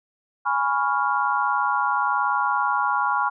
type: chord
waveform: sine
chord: C# dominant seventh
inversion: second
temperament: equal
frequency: 830.6 / 987.8 / 1108.7 / 1396.9 Hz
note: G#5 / B5 / C#6 / E#6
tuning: 0 / 0 / 0 / 0 cents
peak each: -25 dBFS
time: 0.45-3.3 s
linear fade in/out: 20 ms
effects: none